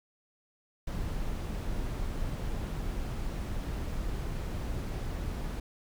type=noise; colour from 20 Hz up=brown; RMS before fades=-34 dBFS; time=0.87-5.6 s; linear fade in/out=5 ms; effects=none